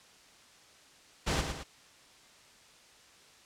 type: noise with echo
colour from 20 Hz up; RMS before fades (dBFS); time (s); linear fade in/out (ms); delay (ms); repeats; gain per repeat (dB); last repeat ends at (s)
pink; -30; 1.26-1.42; 20; 110; 2; -6; 1.64
effects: white hiss -58 dBFS RMS until 3.45 s + low-pass 7000 Hz 12 dB/octave